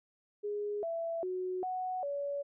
sine tone with pitch steps, 413.7 / 666 / 368.2 / 740 / 568 Hz, G#4 / E5 / F#4 / F#5 / C#5, -7 / +18 / -8 / 0 / +42 cents, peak -33 dBFS, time 0.43-2.43 s, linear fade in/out 20 ms, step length 400 ms, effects none

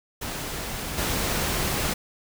pink noise with level steps, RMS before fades -32 / -26 dBFS, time 0.21-1.94 s, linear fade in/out 10 ms, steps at 0.97 s, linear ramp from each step 20 ms, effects none

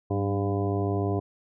harmonic tone with a mistuned harmonic, 100 Hz, G2, 35 cents sharp, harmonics 1 / 2 / 3 / 4 / 5 / 6 / 7 / 8 / 10, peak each -27 / -35 / -31 / -30 / -40 / -39 / -34 / -46 / -41 dBFS, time 0.1-1.2 s, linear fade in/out 10 ms, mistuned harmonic 2, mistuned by -56 cents, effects none

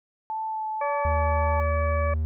sine tone with vibrato, 874 Hz, A5, 12 cents flat, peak -27 dBFS, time 0.3-1.6 s, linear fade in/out 0 ms, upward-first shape sine, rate 1.9 Hz, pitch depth 12 cents each way
harmonic tone, 573 Hz, D5, 43 cents flat, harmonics 1 / 2 / 3 / 4, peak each -27 / -30 / -38 / -37 dBFS, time 0.81-2.14 s, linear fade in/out 5 ms
triangle tone, 77.78 Hz, D#2, in tune, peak -21 dBFS, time 1.05-2.25 s, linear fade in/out 0 ms
effects none

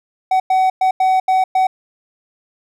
triangle tone bursts at uneven times, 753 Hz, F#5, 30 cents sharp, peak -9 dBFS, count 6, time 0.31-0.4 / 0.5-0.7 / 0.81-0.91 / 1-1.2 / 1.28-1.44 / 1.55-1.67 s, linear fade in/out 5 ms, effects none

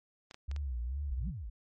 clicks, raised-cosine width 0.2 ms, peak -30 dBFS, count 4, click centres 0.311 / 0.344 / 0.514 / 0.563 s
sine tone with vibrato, 65.4 Hz, C2, in tune, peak -33 dBFS, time 0.48-1.31 s, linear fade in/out 10 ms, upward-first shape sine, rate 2.3 Hz, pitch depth 190 cents each way
sine exponential two-way sweep, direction up then down, 32.09 to 201.1 to 42.79 Hz, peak -38 dBFS, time 1.09-1.5 s, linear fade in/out 10 ms, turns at 1.28 s
effects MP3 48 kbps

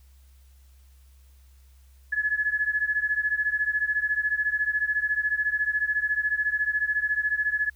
sine beating tone pair, 1700 / 1714 Hz, G#6 / A6, +40 / -46 cents, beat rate 14 Hz, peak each -25 / -27 dBFS, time 2.12-7.7 s, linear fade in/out 10 ms, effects added 66 Hz sine -51 dBFS peak until 7.75 s + white hiss -65 dBFS RMS until 7.75 s

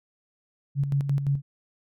sine tone with tremolo, 140 Hz, C#3, 18 cents sharp, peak -20 dBFS, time 0.75-1.42 s, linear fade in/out 50 ms, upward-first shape square, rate 5.8 Hz, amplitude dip 55%, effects none

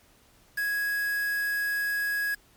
triangle tone with quantisation, 1661.2 Hz, G#6, in tune, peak -24 dBFS, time 0.57-2.35 s, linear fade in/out 10 ms, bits 6, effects pink hiss -60 dBFS RMS until 2.56 s + MP3 96 kbps

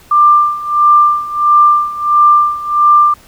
sine tone with tremolo, 1188 Hz, D6, 20 cents sharp, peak -3 dBFS, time 0.11-3.14 s, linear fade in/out 5 ms, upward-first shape sine, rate 1.5 Hz, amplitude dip 85%, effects pink hiss -43 dBFS RMS until 3.27 s

